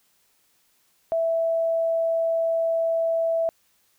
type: tone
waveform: sine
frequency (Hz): 659.3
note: E5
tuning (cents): 0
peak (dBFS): -20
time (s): 1.12-3.49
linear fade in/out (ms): 0
effects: white hiss -65 dBFS RMS until 3.98 s